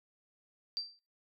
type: tone with exponential decay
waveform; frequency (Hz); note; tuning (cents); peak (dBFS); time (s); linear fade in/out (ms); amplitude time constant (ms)
sine; 4687; D8; -4; -30; 0.77-0.99; 0; 47
effects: noise-tail reverb RT60 0.4 s tail -26 dB re dry